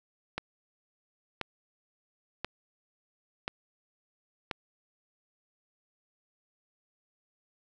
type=click train; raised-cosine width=0.3 ms; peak=-16 dBFS; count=5; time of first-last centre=0.38-4.512 s; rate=0.968 Hz; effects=none